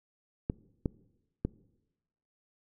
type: clicks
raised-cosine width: 3 ms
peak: -16 dBFS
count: 3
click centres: 0.499 / 0.858 / 1.45 s
effects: noise-tail reverb RT60 1.0 s tail -22 dB re dry